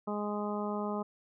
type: harmonic tone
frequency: 207.7 Hz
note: G#3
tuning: in tune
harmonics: 1 / 2 / 3 / 4 / 5 / 6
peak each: -35 / -38 / -40 / -41 / -42 / -43 dBFS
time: 0.07-1.03 s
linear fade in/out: 10 ms
effects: none